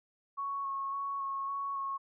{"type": "tone with vibrato", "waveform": "sine", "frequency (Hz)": 1103, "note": "C#6", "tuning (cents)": -9, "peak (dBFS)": -33, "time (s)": [0.37, 1.98], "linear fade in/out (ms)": 20, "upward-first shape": "square", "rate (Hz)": 1.8, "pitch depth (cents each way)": 13, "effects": []}